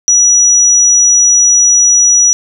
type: tone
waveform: sine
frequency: 5850 Hz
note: F#8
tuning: 21 cents flat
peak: -4 dBFS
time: 0.08-2.33 s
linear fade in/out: 0 ms
effects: 7-bit